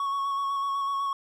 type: tone with vibrato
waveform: triangle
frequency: 1108.7 Hz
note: C#6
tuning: in tune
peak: -24 dBFS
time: 0-1.13 s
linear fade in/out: 2 ms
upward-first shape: square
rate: 8 Hz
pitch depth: 15 cents each way
effects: none